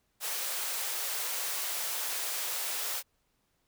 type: high-pass noise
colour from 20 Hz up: white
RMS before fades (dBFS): -34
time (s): 0.2-3.03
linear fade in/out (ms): 50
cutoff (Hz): 440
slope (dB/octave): 24
effects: pink hiss -75 dBFS RMS until 3.67 s